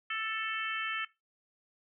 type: harmonic tone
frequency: 441 Hz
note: A4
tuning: 4 cents sharp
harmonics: 3 / 4 / 5 / 6 / 7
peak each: -37 / -38 / -39 / -40 / -40 dBFS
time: 0.1-1.05 s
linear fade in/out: 5 ms
effects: noise-tail reverb RT60 0.2 s tail -18 dB re dry